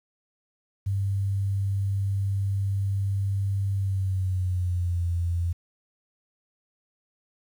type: tone with pitch glide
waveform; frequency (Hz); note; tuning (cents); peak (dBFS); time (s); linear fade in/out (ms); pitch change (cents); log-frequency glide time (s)
sine; 98.5 to 86.25; G2 to F2; +9 to -21; -23; 0.86-5.53; 10; -230; 3.73-5.08
effects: 9-bit